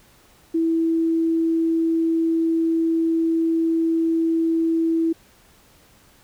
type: tone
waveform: sine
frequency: 327.9 Hz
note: E4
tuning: 9 cents flat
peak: -17 dBFS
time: 0.54-5.13 s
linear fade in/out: 10 ms
effects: pink hiss -54 dBFS RMS until 6.23 s